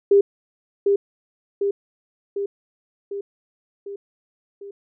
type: tone with echo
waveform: sine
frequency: 400.4 Hz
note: G4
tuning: 37 cents sharp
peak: -10 dBFS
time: 0.11-0.21 s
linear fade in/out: 5 ms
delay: 750 ms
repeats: 6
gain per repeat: -4 dB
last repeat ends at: 4.71 s
effects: none